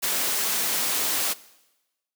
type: noise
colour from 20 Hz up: white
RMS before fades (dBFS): -25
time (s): 0.02-1.34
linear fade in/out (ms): 20
effects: noise-tail reverb RT60 1.0 s tail -19 dB re dry + high-pass 200 Hz 12 dB/octave